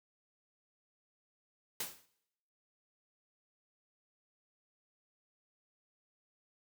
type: noise with exponential decay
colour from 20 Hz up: white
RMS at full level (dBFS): -35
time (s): 1.8-2.06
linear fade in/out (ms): 5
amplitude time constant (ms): 56
effects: noise-tail reverb RT60 0.8 s tail -20 dB re dry